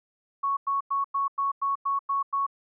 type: tone bursts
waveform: sine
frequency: 1108.7 Hz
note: C#6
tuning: in tune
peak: -23 dBFS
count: 9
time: 0.43-2.466 s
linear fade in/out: 10 ms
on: 140 ms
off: 97 ms
effects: none